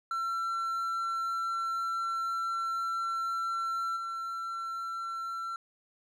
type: tone with level steps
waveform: triangle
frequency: 1351 Hz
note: E6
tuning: 42 cents sharp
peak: -28 / -32 dBFS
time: 0.11-5.56 s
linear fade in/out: 2 ms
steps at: 3.96 s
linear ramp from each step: 10 ms
effects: none